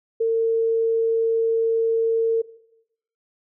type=tone; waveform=sine; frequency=453.7 Hz; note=A#4; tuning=47 cents flat; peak=-17 dBFS; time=0.2-2.42 s; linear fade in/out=10 ms; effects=noise-tail reverb RT60 0.8 s tail -18 dB re dry